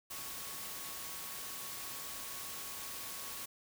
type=tone in noise; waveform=sine; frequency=1108.7 Hz; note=C#6; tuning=in tune; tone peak=-55 dBFS; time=0.1-3.46 s; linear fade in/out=10 ms; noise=white; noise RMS=-44 dBFS; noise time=0.1-3.46 s; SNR=-14 dB; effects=none